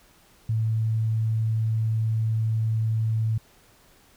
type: tone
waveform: sine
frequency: 111.1 Hz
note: A2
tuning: 17 cents sharp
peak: -21 dBFS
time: 0.49-3.38 s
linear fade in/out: 5 ms
effects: pink hiss -57 dBFS RMS until 4.16 s